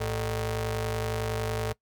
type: ring-modulated tone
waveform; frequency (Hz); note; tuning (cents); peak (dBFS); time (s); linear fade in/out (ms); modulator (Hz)
sawtooth; 166.4; E3; +17; -21; 0-1.73; 10; 275
effects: noise-tail reverb RT60 0.1 s tail -21 dB re dry